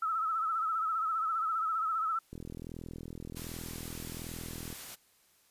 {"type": "tone with vibrato", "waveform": "sine", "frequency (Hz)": 1304, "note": "E6", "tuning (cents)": -19, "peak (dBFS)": -29, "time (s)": [0.02, 2.19], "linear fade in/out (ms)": 5, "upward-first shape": "sine", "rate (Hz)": 15, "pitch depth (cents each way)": 62}
{"type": "click train", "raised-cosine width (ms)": 3, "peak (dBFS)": -30, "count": 100, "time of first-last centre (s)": [2.33, 4.727], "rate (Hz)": 41.3}
{"type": "noise", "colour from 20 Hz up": "white", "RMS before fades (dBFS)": -45, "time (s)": [3.35, 4.96], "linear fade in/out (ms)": 20}
{"effects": ["white hiss -67 dBFS RMS until 5.5 s", "resampled to 32000 Hz"]}